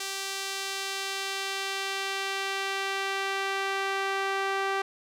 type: tone with band-pass filter sweep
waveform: sawtooth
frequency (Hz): 390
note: G4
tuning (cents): -9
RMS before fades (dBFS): -31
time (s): 0-4.82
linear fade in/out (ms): 5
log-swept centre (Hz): 5700 to 1400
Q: 0.76
effects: none